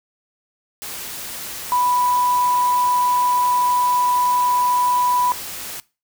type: tone in noise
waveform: sine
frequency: 987.8 Hz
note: B5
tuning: in tune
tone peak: -15 dBFS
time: 1.72-5.32 s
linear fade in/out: 0 ms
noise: white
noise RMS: -31 dBFS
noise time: 0.82-5.8 s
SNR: +13 dB
effects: noise-tail reverb RT60 0.3 s tail -21 dB re dry